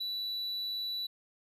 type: tone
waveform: triangle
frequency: 3951 Hz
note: B7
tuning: in tune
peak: -32 dBFS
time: 0-1.07 s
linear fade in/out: 10 ms
effects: resampled to 32000 Hz